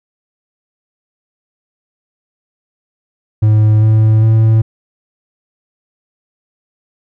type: tone with pitch steps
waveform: triangle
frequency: 107.6 / 109.29 / 111.01 Hz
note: A2 / A2 / A2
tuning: -38 / -11 / +16 cents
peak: -4 dBFS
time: 3.42-4.62 s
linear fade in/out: 10 ms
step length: 400 ms
effects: none